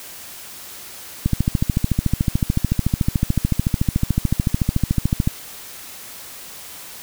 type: click train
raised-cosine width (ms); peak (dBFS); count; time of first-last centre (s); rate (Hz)
5; -4; 56; 1.26-5.275; 13.7
effects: white hiss -37 dBFS RMS until 7.02 s